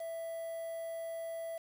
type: tone with quantisation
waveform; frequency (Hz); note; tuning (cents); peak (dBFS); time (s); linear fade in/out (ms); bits
triangle; 660; E5; +2; -36; 0-1.58; 5; 9
effects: none